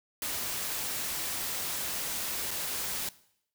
white noise with dropouts, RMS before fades -34 dBFS, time 0.22-3.09 s, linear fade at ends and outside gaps 2 ms, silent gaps 2.508-2.512 s, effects noise-tail reverb RT60 0.7 s tail -19 dB re dry

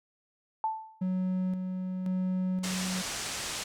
sine tone with exponential decay, 880 Hz, A5, in tune, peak -24 dBFS, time 0.64-1.05 s, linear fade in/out 1 ms, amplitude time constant 89 ms
triangle tone with tremolo, 185 Hz, F#3, in tune, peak -25 dBFS, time 1.01-3.02 s, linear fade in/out 10 ms, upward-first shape square, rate 0.95 Hz, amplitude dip 40%
white low-pass noise, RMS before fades -36 dBFS, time 2.63-3.64 s, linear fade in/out 10 ms, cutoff 8300 Hz, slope 24 dB/octave
effects none

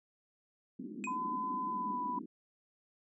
pink band-pass noise, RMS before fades -44 dBFS, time 0.79-2.26 s, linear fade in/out 5 ms, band 200 to 330 Hz, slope 48 dB/octave
square tone with exponential decay, 2505 Hz, D#7, 11 cents sharp, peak -35 dBFS, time 1.04-1.17 s, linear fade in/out 0 ms, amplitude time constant 27 ms
sine tone with pitch glide, 1012 to 990.6 Hz, B5 to B5, +42 to +5 cents, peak -34 dBFS, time 1.07-2.19 s, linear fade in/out 5 ms, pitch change -37 cents, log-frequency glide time 1.66-2.02 s
effects resampled to 24000 Hz

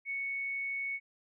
sine tone, 2217 Hz, C#7, in tune, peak -33 dBFS, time 0.05-1 s, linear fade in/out 50 ms, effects none

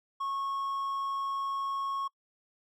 triangle tone, 1097 Hz, C#6, 18 cents flat, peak -29 dBFS, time 0.2-2.08 s, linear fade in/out 10 ms, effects noise-tail reverb RT60 0.1 s tail -26 dB re dry

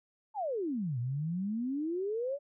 sine exponential two-way sweep, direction down then up, 906 to 116.54 to 585 Hz, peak -31 dBFS, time 0.34-2.39 s, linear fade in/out 50 ms, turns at 0.99 s, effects none

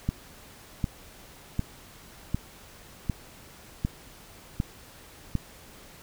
click train, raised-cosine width 5 ms, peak -13 dBFS, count 8, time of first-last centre 0.09-5.353 s, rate 1.33 Hz, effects pink hiss -50 dBFS RMS until 6.02 s

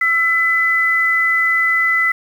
sine tone pair together, 1338.2 / 2005 Hz, E6 / B6, +26 / +26 cents, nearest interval perfect fifth, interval 700 cents, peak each -20 / -13 dBFS, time 0.01-2.12 s, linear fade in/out 5 ms, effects 7-bit

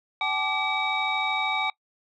sine tone cluster, 767 / 860 / 1176 / 2294 / 3760 Hz, G5 / A5 / D6 / D7 / A#7, -38 / -40 / +2 / -41 / +14 cents, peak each -30 / -30 / -32 / -27 / -31 dBFS, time 0.21-1.7 s, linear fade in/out 2 ms, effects noise-tail reverb RT60 0.1 s tail -23 dB re dry + tanh soft clip ceiling -14 dBFS

